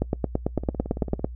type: two click trains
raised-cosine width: 2 ms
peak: -9 / -19 dBFS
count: 12 / 12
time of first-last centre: 0.02-1.245 / 0.58-1.195 s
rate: 8.98 / 17.9 Hz
effects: noise-tail reverb RT60 0.1 s tail -24 dB re dry + added 60 Hz sine -34 dBFS peak until 1.35 s